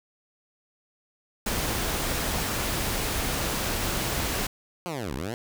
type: noise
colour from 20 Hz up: pink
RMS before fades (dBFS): -28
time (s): 1.46-4.47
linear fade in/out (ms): 5
type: linear two-way sweep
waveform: 10% pulse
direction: down then up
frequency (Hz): 183.7 to 58.5 to 124.8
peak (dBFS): -22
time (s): 4.86-5.34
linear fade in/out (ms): 0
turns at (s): 5.14
effects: none